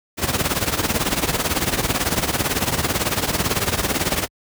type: noise with tremolo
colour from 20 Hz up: pink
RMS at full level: -17 dBFS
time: 0.17-4.28 s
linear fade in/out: 50 ms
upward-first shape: triangle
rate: 18 Hz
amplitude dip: 85%
effects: high-pass 60 Hz 12 dB/octave